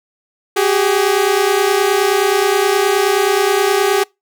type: tone pair together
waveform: sawtooth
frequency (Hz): 380.5 / 410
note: F#4 / G#4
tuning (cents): +48 / -22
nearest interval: minor second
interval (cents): 130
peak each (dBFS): -11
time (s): 0.56-4.04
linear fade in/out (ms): 10
effects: noise-tail reverb RT60 0.2 s tail -25 dB re dry